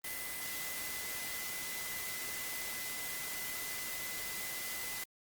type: tone in noise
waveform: sine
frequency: 2017 Hz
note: B6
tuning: 36 cents sharp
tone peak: -45 dBFS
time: 0.04-5.04 s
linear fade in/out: 5 ms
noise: white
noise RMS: -41 dBFS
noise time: 0.04-5.04 s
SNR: -7 dB
effects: Opus 32 kbps